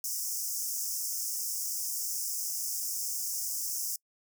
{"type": "high-pass noise", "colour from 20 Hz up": "pink", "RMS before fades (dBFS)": -34, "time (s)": [0.04, 3.96], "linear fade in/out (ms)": 2, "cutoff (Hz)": 5200, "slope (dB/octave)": 96, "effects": ["noise-tail reverb RT60 0.1 s tail -26 dB re dry"]}